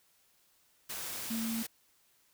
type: tone in noise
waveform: sine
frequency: 226.8 Hz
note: A#3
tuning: 47 cents flat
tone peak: -33 dBFS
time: 1.3-1.63 s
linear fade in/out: 10 ms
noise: white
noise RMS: -40 dBFS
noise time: 0.89-1.67 s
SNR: +4 dB
effects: white hiss -69 dBFS RMS until 2.33 s